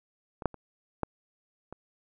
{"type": "clicks", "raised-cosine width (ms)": 1, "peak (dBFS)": [-25, -10, -30, -14, -27], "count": 5, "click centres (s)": [0.422, 0.457, 0.543, 1.033, 1.726], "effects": []}